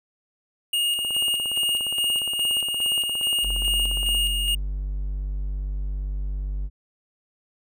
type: tone with tremolo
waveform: square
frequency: 2850 Hz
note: F7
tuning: 34 cents sharp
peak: -21 dBFS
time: 0.73-4.55 s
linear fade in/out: 5 ms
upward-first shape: square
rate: 2.4 Hz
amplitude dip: 35%
type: click train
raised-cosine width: 1 ms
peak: -25 dBFS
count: 55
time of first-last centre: 0.99-4.148 s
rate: 17.1 Hz
type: tone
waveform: triangle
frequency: 48.76 Hz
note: G1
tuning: 8 cents flat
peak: -23 dBFS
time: 3.42-6.7 s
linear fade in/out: 50 ms
effects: none